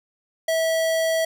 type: tone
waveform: square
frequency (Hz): 650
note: E5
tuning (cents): -24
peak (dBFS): -20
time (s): 0.48-1.25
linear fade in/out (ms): 5
effects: none